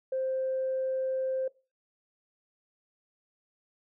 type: tone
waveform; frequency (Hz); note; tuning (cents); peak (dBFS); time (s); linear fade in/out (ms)
sine; 524; C5; +2; -27; 0.12-1.48; 5
effects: noise-tail reverb RT60 0.3 s tail -21 dB re dry + tanh soft clip ceiling -23 dBFS